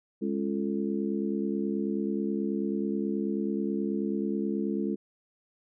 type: harmonic tone with a mistuned harmonic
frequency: 69.3 Hz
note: C#2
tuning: in tune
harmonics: 3 / 4 / 5 / 6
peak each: -30 / -33 / -33 / -37 dBFS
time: 0.21-4.96 s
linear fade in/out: 20 ms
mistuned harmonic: 6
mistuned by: +100 cents
effects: none